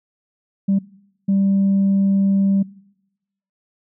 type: tone bursts at uneven times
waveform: sine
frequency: 196 Hz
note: G3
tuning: in tune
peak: -12 dBFS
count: 2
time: 0.68-0.79 / 1.28-2.63 s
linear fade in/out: 10 ms
effects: noise-tail reverb RT60 0.9 s tail -23 dB re dry + tanh soft clip ceiling -11 dBFS